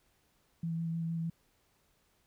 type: tone with vibrato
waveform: sine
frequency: 165.4 Hz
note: E3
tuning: 6 cents sharp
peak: -32 dBFS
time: 0.63-1.3 s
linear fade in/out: 5 ms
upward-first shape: square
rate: 6.5 Hz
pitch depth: 11 cents each way
effects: pink hiss -72 dBFS RMS until 2.26 s